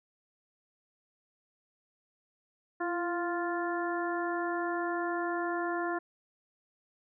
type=harmonic tone with a mistuned harmonic; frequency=349.2 Hz; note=F4; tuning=in tune; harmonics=1 / 2 / 3 / 4 / 5; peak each=-33 / -36 / -38 / -39 / -40 dBFS; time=2.8-5.99 s; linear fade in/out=10 ms; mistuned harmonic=1; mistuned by=-41 cents; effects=none

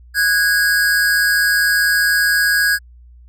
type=tone pair together; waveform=square; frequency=1484 / 1644.1 Hz; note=F#6 / G#6; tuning=+5 / -18 cents; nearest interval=major second; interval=177 cents; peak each=-21 / -14 dBFS; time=0.14-2.79 s; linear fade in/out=50 ms; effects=added 60 Hz sine -40 dBFS peak until 3.28 s

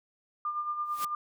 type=tone with tremolo; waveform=sine; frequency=1200 Hz; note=D6; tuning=37 cents sharp; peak=-28 dBFS; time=0.45-1.15 s; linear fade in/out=2 ms; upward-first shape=sine; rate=9 Hz; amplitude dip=55%
type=noise with exponential growth; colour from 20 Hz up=white; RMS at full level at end=-34 dBFS; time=0.85-1.05 s; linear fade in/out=5 ms; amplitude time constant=42 ms
effects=none

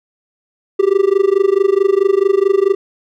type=tone with amplitude modulation; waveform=triangle; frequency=392 Hz; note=G4; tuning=in tune; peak=-4 dBFS; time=0.79-2.75 s; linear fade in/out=10 ms; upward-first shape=sine; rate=24.6 Hz; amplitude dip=95%; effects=none

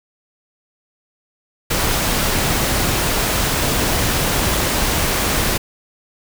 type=noise; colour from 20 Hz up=pink; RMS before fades=-18 dBFS; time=1.7-5.58 s; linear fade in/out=10 ms; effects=none

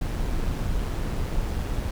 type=noise with amplitude modulation; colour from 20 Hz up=brown; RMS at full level=-25 dBFS; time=0.01-1.91 s; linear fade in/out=5 ms; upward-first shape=sine; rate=124 Hz; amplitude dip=30%; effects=none

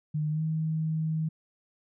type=tone with pitch glide; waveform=sine; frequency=152.2 to 158.3 Hz; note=D#3 to D#3; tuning=-38 to +30 cents; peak=-26 dBFS; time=0.14-1.29 s; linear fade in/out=10 ms; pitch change=+68 cents; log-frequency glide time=0.3-0.42 s; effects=none

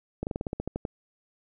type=slowing click train; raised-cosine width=2 ms; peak=-17 dBFS; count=11; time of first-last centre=0.23-0.852 s; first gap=39 ms; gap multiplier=1.1; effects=none

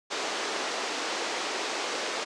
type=band-pass noise; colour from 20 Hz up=pink; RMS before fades=-32 dBFS; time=0.1-2.25 s; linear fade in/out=20 ms; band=340 to 6700 Hz; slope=24 dB/octave; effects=resampled to 22050 Hz

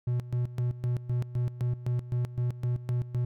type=tone with tremolo; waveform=triangle; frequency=122.4 Hz; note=B2; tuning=15 cents flat; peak=-23 dBFS; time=0.07-3.25 s; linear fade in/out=5 ms; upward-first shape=square; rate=3.9 Hz; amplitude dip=80%; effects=none

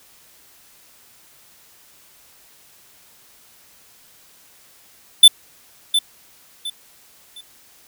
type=tone with echo; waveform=square; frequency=3520 Hz; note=A7; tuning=in tune; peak=-3 dBFS; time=5.23-5.28 s; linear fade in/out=5 ms; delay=710 ms; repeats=3; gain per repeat=-11 dB; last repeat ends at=7.41 s; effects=white hiss -51 dBFS RMS until 7.87 s

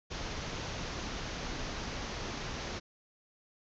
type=low-pass noise; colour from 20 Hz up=pink; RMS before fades=-39 dBFS; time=0.1-2.8 s; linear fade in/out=20 ms; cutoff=6600 Hz; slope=96 dB/octave; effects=none

